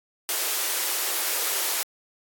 white high-pass noise, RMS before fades -26 dBFS, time 0.29-1.83 s, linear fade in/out 0 ms, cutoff 320 Hz, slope 96 dB/octave, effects AAC 64 kbps

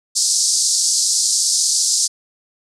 pink band-pass noise, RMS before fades -17 dBFS, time 0.15-2.08 s, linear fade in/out 20 ms, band 4600 to 9200 Hz, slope 48 dB/octave, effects none

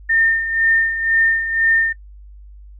sine tone with tremolo, 1814 Hz, A#6, 48 cents flat, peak -11 dBFS, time 0.09-1.93 s, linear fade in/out 10 ms, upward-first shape sine, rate 2 Hz, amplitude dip 65%, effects noise-tail reverb RT60 0.1 s tail -23 dB re dry + added 50 Hz sine -37 dBFS peak until 2.79 s

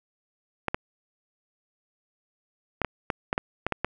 clicks, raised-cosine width 0.5 ms, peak -10 dBFS, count 10, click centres 0.683 / 0.745 / 2.817 / 2.847 / 3.102 / 3.329 / 3.379 / 3.666 / 3.723 / 3.846 s, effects none

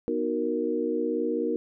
sine chord, B major seventh, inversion none, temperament equal, 246.9 / 311.1 / 370 / 466.2 Hz, B3 / D#4 / F#4 / A#4, 0 / 0 / 0 / 0 cents, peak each -32 / -30 / -32 / -28 dBFS, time 0.08-1.56 s, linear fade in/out 0 ms, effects none

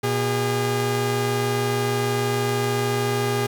sawtooth tone pair together, 120 / 406.7 Hz, B2 / G#4, -49 / -36 cents, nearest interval octave + major sixth, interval 2113 cents, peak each -20 / -19 dBFS, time 0.03-3.47 s, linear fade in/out 10 ms, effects 9-bit

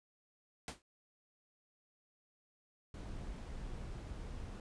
pink noise with exponential decay, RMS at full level -39 dBFS, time 0.68-0.82 s, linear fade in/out 1 ms, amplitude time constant 29 ms
brown noise, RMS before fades -45 dBFS, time 2.94-4.6 s, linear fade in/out 2 ms
effects resampled to 22050 Hz

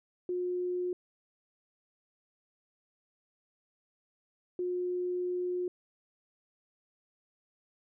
sine tone bursts at uneven times, 359.2 Hz, F4, 49 cents sharp, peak -30 dBFS, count 2, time 0.29-0.93 / 4.59-5.68 s, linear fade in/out 2 ms, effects none

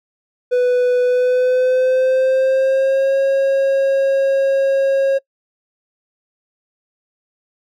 triangle tone with pitch glide, 495.6 to 543.6 Hz, B4 to C#5, +6 to -34 cents, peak -10 dBFS, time 0.51-5.19 s, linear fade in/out 20 ms, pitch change +160 cents, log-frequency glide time 1.03-3.17 s, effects noise-tail reverb RT60 0.1 s tail -25 dB re dry

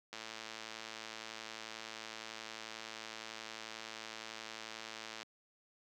click train, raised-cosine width 0.2 ms, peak -27 dBFS, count 567, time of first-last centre 0.13-5.229 s, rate 111 Hz, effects high-pass 200 Hz 12 dB/octave

